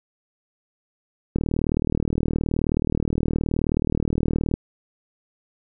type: click train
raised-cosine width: 3 ms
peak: -9 dBFS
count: 125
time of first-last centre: 1.36-4.539 s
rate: 39 Hz
effects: none